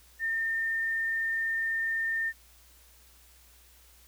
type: tone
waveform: sine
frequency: 1812 Hz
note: A#6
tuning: 50 cents flat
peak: -27 dBFS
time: 0.19-2.33 s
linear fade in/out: 50 ms
effects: added 60 Hz sine -59 dBFS peak until 4.07 s + white hiss -59 dBFS RMS until 4.07 s